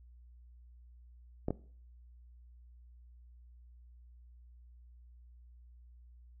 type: clicks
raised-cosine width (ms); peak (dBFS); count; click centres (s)
2; -19; 2; 1.484 / 1.506
effects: noise-tail reverb RT60 0.5 s tail -20 dB re dry + added 60 Hz sine -54 dBFS peak until 6.4 s